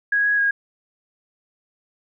sine tone with pitch steps, 1654 / 1664 / 1636 Hz, G#6 / G#6 / G#6, -8 / +3 / -26 cents, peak -16 dBFS, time 0.12-0.51 s, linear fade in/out 5 ms, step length 130 ms, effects none

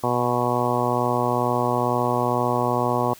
harmonic tone, 122.2 Hz, B2, 18 cents flat, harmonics 1 / 2 / 3 / 4 / 5 / 6 / 7 / 8 / 9, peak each -28 / -28 / -28 / -28 / -28 / -28 / -28 / -28 / -28 dBFS, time 0.03-3.14 s, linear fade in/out 10 ms, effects white hiss -47 dBFS RMS until 3.19 s

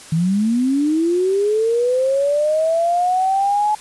sine linear sweep, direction up, 155.56 to 854 Hz, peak -14 dBFS, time 0.12-3.75 s, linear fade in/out 5 ms, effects white hiss -39 dBFS RMS until 3.8 s + resampled to 24000 Hz

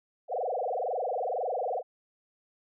sine tone with frequency modulation, 621 Hz, D#5, 3 cents flat, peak -28 dBFS, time 0.28-1.83 s, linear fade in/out 50 ms, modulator 22 Hz, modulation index 6.7, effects none

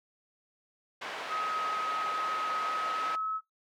pink band-pass noise, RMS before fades -39 dBFS, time 1.01-3.16 s, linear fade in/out 10 ms, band 670 to 2700 Hz, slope 12 dB/octave
sine tone with pitch glide, 1268 to 1290.9 Hz, D#6 to E6, +32 to -37 cents, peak -30 dBFS, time 1.28-3.41 s, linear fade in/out 50 ms, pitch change +31 cents, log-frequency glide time 2.67-3.3 s
effects noise-tail reverb RT60 0.2 s tail -23 dB re dry

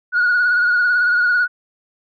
sine tone with vibrato, 1451 Hz, F#6, 34 cents flat, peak -11 dBFS, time 0.12-1.48 s, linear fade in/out 50 ms, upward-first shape sine, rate 18 Hz, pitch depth 43 cents each way, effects tanh soft clip ceiling -10 dBFS

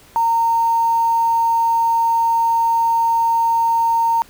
sine tone with quantisation, 920 Hz, A#5, 23 cents flat, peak -13 dBFS, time 0.16-4.22 s, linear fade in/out 0 ms, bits 6, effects pink hiss -47 dBFS RMS until 4.29 s

